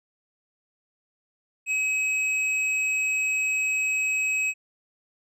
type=tone with hard clipping; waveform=sine; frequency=2550 Hz; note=D#7; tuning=42 cents sharp; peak=-24 dBFS; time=1.66-4.54 s; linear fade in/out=50 ms; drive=7 dB; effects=low-pass 12000 Hz 12 dB/octave